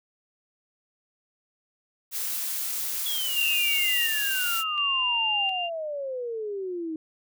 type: noise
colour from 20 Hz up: blue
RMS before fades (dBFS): -30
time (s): 2.11-4.64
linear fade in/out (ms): 50
type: exponential sweep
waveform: sine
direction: down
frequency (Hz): 3400 to 311.1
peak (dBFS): -29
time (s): 3.06-6.96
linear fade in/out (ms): 2
type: tone with tremolo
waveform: sine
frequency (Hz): 2794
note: F7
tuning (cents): 0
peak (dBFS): -23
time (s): 3.35-5.7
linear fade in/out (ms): 50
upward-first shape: square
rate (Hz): 0.7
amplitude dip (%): 45
effects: none